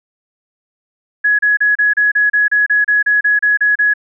sine tone bursts, 1680 Hz, G#6, 19 cents sharp, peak -9 dBFS, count 15, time 1.24-3.938 s, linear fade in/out 10 ms, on 150 ms, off 32 ms, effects none

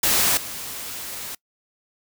white noise with level steps, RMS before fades -19 / -33 dBFS, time 0.03-1.35 s, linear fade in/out 5 ms, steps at 0.37 s, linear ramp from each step 2 ms, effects noise-tail reverb RT60 0.1 s tail -24 dB re dry

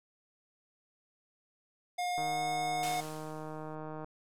square tone with pitch glide, 714 to 725.2 Hz, F5 to F#5, +38 to -35 cents, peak -32 dBFS, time 1.98-3.01 s, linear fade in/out 10 ms, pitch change +27 cents, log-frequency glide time 2.12-2.4 s
click train, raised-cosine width 1 ms, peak -29 dBFS, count 290, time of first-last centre 2.18-4.045 s, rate 155 Hz
white noise with exponential decay, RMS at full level -37 dBFS, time 2.83-3.75 s, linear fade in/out 1 ms, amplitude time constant 200 ms
effects low-pass 11000 Hz 12 dB/octave

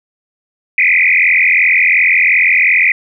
sine tone with frequency modulation, 2227 Hz, C#7, 7 cents sharp, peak -7 dBFS, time 0.78-2.92 s, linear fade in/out 2 ms, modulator 42.8 Hz, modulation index 6.2, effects none

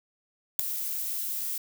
violet noise with ADSR envelope, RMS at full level -17 dBFS, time 0.59-1.58 s, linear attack 4 ms, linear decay 4 ms, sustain -15 dB, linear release 4 ms, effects none

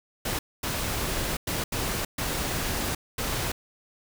pink noise bursts at uneven times, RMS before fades -29 dBFS, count 6, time 0.25-0.39 / 0.63-1.37 / 1.47-1.64 / 1.72-2.05 / 2.18-2.95 / 3.18-3.52 s, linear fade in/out 5 ms, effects none

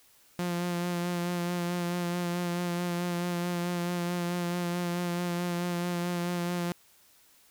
sawtooth tone with vibrato, 175 Hz, F3, 4 cents sharp, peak -25 dBFS, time 0.39-6.72 s, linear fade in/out 0 ms, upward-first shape sine, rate 4.6 Hz, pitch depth 22 cents each way, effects white hiss -61 dBFS RMS until 7.5 s

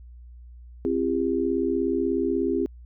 sine tone cluster, 264.9 / 341.4 / 401.4 Hz, C4 / F4 / G4, +22 / -39 / +41 cents, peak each -26 dBFS, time 0.85-2.66 s, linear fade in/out 0 ms, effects added 60 Hz sine -42 dBFS peak until 2.85 s

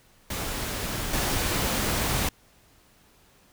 pink noise with level steps, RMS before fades -31 / -26 dBFS, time 0.3-2.29 s, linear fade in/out 5 ms, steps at 1.13 s, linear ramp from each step 5 ms, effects pink hiss -59 dBFS RMS until 3.52 s

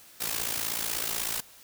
white noise with amplitude modulation, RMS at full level -28 dBFS, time 0.2-1.41 s, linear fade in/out 10 ms, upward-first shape sine, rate 56.2 Hz, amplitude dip 75%, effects white hiss -53 dBFS RMS until 1.63 s

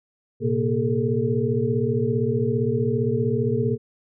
sine tone cluster, 114.3 / 129.6 / 234.2 / 412.1 / 449.5 Hz, A#2 / C3 / A#3 / G#4 / A4, -34 / -16 / +8 / -13 / +37 cents, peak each -26 dBFS, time 0.4-3.78 s, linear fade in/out 50 ms, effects none

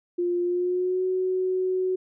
sine tone with pitch glide, 351.4 to 371.4 Hz, F4 to F#4, +11 to +7 cents, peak -22 dBFS, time 0.18-1.96 s, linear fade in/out 10 ms, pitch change +96 cents, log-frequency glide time 0.43-1.04 s, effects none

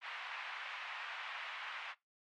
white band-pass noise, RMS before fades -45 dBFS, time 0.01-1.95 s, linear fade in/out 50 ms, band 830 to 2700 Hz, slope 24 dB/octave, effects noise-tail reverb RT60 0.2 s tail -21 dB re dry + MP3 64 kbps

